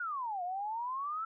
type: exponential two-way sweep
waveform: sine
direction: down then up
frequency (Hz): 1480 to 698.5 to 1344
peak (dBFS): -34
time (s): 0-1.25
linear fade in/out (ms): 5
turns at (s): 0.43
effects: none